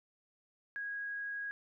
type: tone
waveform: sine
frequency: 1648 Hz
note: G#6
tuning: 14 cents flat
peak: -37 dBFS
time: 0.76-1.51 s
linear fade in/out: 0 ms
effects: none